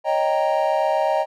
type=chord; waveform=triangle; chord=Eb dominant seventh; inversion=third; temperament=equal; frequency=554.4 / 622.3 / 784 / 932.3 Hz; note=Db5 / Eb5 / G5 / Bb5; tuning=0 / 0 / 0 / 0 cents; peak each=-23 / -19 / -21 / -23 dBFS; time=0.04-1.26 s; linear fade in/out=50 ms; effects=none